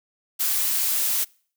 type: noise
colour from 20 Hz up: blue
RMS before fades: -23 dBFS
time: 0.39-1.25 s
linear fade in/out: 20 ms
effects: noise-tail reverb RT60 0.5 s tail -26 dB re dry